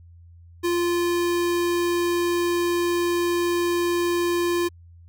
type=tone; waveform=square; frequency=347.4 Hz; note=F4; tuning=9 cents flat; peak=-21 dBFS; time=0.63-4.69 s; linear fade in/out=20 ms; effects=added 85 Hz sine -45 dBFS peak until 5.08 s